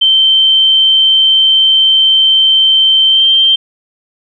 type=tone with pitch glide; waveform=sine; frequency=3112 to 3145 Hz; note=G7 to G7; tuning=-13 to +5 cents; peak=-5 dBFS; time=0.01-3.56 s; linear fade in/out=10 ms; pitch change=+18 cents; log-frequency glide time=3.09-3.25 s; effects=none